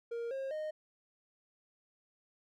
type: tone with pitch steps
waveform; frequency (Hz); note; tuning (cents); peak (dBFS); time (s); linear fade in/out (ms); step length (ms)
triangle; 467.7 / 537.2 / 617.1; A#4 / C5 / D#5; +6 / +46 / -14; -34; 0.11-0.71; 10; 200
effects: none